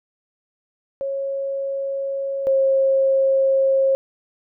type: tone pair in turn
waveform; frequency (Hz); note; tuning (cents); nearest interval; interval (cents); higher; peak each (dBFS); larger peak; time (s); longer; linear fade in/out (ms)
sine; 548 / 538.3; C#5 / C5; -20 / +49; unison; 31; first; -22 / -14; second; 1.01-2.47 / 2.47-3.95; second; 0
effects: none